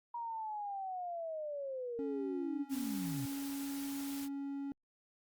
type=linear sweep; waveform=sine; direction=down; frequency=954 to 120 Hz; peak=-38 dBFS; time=0.14-3.26 s; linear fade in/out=5 ms
type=tone with pitch glide; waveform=triangle; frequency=277.2 to 278.8 Hz; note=C#4 to C#4; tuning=0 to +10 cents; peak=-36 dBFS; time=1.99-4.72 s; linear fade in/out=0 ms; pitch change=+10 cents; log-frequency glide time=2.16-4.45 s
type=noise; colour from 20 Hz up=white; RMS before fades=-48 dBFS; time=2.69-4.29 s; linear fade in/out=50 ms
effects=Opus 48 kbps